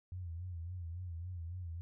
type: tone with vibrato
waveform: sine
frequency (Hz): 87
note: F2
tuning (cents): -6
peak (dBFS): -40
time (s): 0.12-1.81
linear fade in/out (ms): 0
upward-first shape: sine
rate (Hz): 3.6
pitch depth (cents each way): 96
effects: none